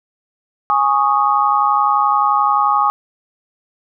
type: chord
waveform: sine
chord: Ab suspended fourth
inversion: none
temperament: equal with one note detuned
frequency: 830.6 / 1108.7 / 1240.2 Hz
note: Ab5 / Db6 / Eb6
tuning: 0 / 0 / -6 cents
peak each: -16 dBFS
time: 0.7-2.9 s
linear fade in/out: 0 ms
effects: none